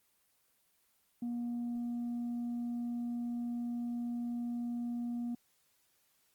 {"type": "tone with tanh clipping", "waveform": "sine", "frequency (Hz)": 238.9, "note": "A#3", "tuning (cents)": 43, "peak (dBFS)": -35, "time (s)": [1.22, 5.35], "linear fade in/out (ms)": 5, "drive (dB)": 1, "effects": ["white hiss -73 dBFS RMS until 6.34 s", "Opus 24 kbps"]}